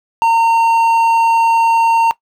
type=tone with hard clipping; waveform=triangle; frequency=915 Hz; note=A#5; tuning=32 cents flat; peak=-10 dBFS; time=0.22-2.11 s; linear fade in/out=0 ms; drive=9 dB; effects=noise-tail reverb RT60 0.1 s tail -18 dB re dry